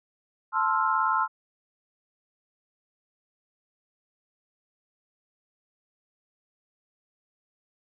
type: chord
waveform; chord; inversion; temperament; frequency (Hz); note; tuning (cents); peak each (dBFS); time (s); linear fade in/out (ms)
sine; F major seventh; first; equal; 880 / 1046.5 / 1318.5 / 1396.9; A5 / C6 / E6 / F6; 0 / 0 / 0 / 0; -28 / -26 / -27 / -29; 0.52-1.28; 50
effects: none